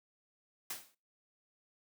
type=noise with exponential decay; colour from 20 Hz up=white; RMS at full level=-37 dBFS; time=0.7-0.95 s; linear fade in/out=5 ms; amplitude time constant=54 ms; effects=noise-tail reverb RT60 0.3 s tail -21 dB re dry + high-pass 150 Hz 12 dB/octave